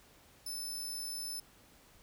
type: tone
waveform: 20% pulse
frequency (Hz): 5274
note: E8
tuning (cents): 0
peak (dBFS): -33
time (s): 0.46-1.4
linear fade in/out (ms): 5
effects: pink hiss -62 dBFS RMS until 2.02 s